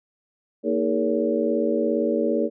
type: tone cluster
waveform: sine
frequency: 231.8 / 314.1 / 408.9 / 466.4 / 565 Hz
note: A#3 / D#4 / G#4 / A#4 / C#5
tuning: -10 / +16 / -27 / +1 / +33 cents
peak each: -26 dBFS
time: 0.63-2.5 s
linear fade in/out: 50 ms
effects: none